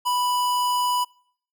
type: tone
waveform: square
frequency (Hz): 987.8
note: B5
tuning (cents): 0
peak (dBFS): -21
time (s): 0.05-1.05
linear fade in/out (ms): 20
effects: noise-tail reverb RT60 0.6 s tail -25 dB re dry